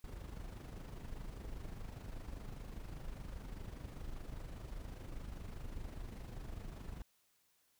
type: noise with amplitude modulation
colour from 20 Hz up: brown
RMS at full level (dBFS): -44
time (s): 0.04-7.02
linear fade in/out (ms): 2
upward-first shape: sine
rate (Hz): 25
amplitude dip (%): 55
effects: white hiss -75 dBFS RMS until 7.79 s